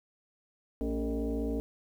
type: tone with frequency modulation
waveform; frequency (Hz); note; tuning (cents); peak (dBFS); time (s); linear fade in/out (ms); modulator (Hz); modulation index
sine; 112.5; A2; +39; -29; 0.81-1.6; 0; 170; 2.3
effects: 10-bit